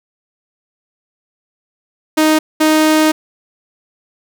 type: tone bursts at uneven times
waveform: sawtooth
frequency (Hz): 311.1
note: D#4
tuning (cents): 0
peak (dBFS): -5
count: 2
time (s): 2.17-2.39 / 2.6-3.12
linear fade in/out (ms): 10
effects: none